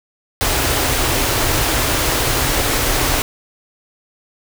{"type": "band-stop noise", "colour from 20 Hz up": "pink", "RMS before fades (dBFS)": -17, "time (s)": [0.41, 3.22], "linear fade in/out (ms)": 0, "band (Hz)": [150, 240], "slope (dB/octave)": 96, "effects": []}